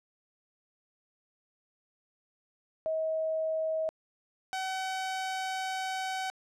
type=tone pair in turn; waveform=sine / sawtooth; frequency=637 / 757.5 Hz; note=D#5 / F#5; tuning=+41 / +40 cents; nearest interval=minor third; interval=299 cents; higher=second; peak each=-28 dBFS; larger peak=neither; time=2.86-3.89 / 4.53-6.3 s; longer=second; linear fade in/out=0 ms; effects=low-pass 8000 Hz 12 dB/octave